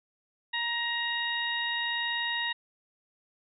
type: harmonic tone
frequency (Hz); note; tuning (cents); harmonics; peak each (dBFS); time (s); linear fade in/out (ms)
941; A#5; +16; 1 / 2 / 3 / 4; -37 / -31 / -36 / -34; 0.53-2.53; 10
effects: none